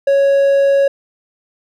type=tone; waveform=triangle; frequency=554.4 Hz; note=C#5; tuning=in tune; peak=-7 dBFS; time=0.07-0.88 s; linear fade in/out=5 ms; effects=none